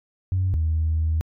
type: tone pair in turn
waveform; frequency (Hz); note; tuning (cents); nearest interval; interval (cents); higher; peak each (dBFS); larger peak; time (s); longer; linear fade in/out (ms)
sine; 93.1 / 79.52; F#2 / D#2; +11 / +38; minor third; 273; first; -18 / -18; neither; 0.32-0.54 / 0.54-1.21; second; 0
effects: tanh soft clip ceiling -15 dBFS